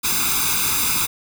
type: noise with comb filter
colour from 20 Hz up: white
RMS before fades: -20 dBFS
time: 0.03-1.07 s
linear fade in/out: 20 ms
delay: 0.81 ms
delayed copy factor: +0.95
effects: none